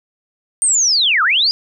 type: linear two-way sweep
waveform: sine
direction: down then up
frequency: 8870 to 1174.7 to 5010 Hz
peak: -11 dBFS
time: 0.62-1.51 s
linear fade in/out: 0 ms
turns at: 1.23 s
effects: none